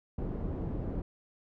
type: low-pass noise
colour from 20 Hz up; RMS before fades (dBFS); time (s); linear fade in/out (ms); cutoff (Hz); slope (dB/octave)
pink; -35; 0.18-1.02; 5; 420; 12
effects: none